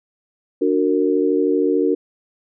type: chord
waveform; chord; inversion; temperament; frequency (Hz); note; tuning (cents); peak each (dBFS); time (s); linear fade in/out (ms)
sine; D augmented; none; just; 293.7 / 367.1 / 458.9; D4 / F#4 / A#4; 0 / -14 / -27; -19; 0.61-1.95; 10
effects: none